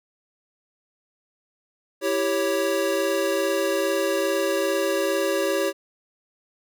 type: chord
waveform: square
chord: C# diminished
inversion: first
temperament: equal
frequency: 329.6 / 392 / 554.4 Hz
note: E4 / G4 / C#5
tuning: 0 / 0 / 0 cents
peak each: -29 / -26 / -25 dBFS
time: 2.01-5.73 s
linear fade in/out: 50 ms
effects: none